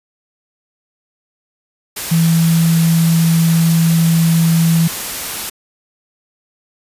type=tone in noise; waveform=sine; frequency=164.81 Hz; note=E3; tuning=in tune; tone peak=-9 dBFS; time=2.11-4.88 s; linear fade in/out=10 ms; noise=white; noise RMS=-23 dBFS; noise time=1.96-5.5 s; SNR=+11 dB; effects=resampled to 32000 Hz